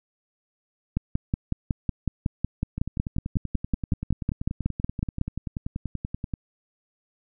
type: two click trains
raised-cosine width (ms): 5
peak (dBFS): -17 / -11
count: 38 / 24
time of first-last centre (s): 2.78-6.338 / 0.97-5.214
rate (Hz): 10.4 / 5.42
effects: none